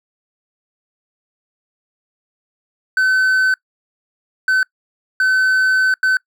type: tone bursts at uneven times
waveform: triangle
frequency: 1522 Hz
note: F#6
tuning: 48 cents sharp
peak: -10 dBFS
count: 4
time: 2.97-3.54 / 4.48-4.63 / 5.2-5.94 / 6.03-6.17 s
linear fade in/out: 2 ms
effects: noise-tail reverb RT60 0.1 s tail -24 dB re dry